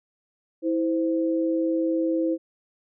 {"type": "tone pair together", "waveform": "sine", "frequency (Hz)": [326.3, 518], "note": ["E4", "C5"], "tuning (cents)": [-18, -17], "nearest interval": "minor sixth", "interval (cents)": 801, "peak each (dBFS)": [-22, -27], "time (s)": [0.62, 2.38], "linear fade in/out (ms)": 50, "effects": []}